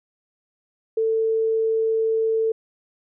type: tone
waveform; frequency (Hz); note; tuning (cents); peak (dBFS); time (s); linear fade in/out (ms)
sine; 445.7; A4; +22; -18; 0.97-2.52; 5
effects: none